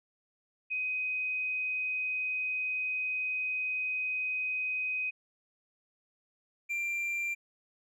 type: tone pair in turn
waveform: sine / triangle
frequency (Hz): 2511 / 2370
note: D#7 / D7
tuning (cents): +15 / +15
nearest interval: minor second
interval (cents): 100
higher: first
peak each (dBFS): -30 / -29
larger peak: second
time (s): 0.7-5.11 / 6.69-7.35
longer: first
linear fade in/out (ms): 20
effects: none